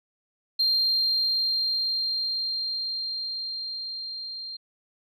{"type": "tone with level ramp", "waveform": "sine", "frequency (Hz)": 4186, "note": "C8", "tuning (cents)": 0, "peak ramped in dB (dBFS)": [-18, -34], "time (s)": [0.59, 4.57], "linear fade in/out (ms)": 10, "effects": ["tanh soft clip ceiling -17 dBFS"]}